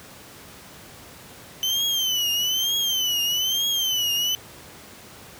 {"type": "tone with vibrato", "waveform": "35% pulse", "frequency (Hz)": 3054, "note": "G7", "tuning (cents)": -46, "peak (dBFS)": -19, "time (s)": [1.63, 4.35], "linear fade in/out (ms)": 0, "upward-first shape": "triangle", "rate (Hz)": 1.1, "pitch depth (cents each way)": 140, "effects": ["pink hiss -44 dBFS RMS until 5.39 s", "high-pass 80 Hz 12 dB/octave"]}